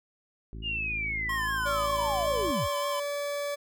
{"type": "harmonic tone", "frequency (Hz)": 54.2, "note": "A1", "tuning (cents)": -25, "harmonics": [1, 2, 3, 4, 5, 6, 7], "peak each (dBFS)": [-38, -44, -48, -50, -52, -54, -55], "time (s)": [0.53, 2.51], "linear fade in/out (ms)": 0}
{"type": "linear sweep", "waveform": "sine", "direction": "down", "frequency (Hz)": [2876, 36.71], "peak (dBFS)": -29, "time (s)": [0.62, 2.69], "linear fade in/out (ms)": 50}
{"type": "tone with vibrato", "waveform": "square", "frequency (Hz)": 1046, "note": "C6", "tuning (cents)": -1, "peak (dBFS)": -32, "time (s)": [1.29, 3], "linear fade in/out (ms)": 5, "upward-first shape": "sine", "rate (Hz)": 5.2, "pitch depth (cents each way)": 46}
{"type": "tone", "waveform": "40% pulse", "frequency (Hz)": 575, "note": "D5", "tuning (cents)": -37, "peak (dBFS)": -29, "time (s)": [1.65, 3.56], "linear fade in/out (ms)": 20}
{"effects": []}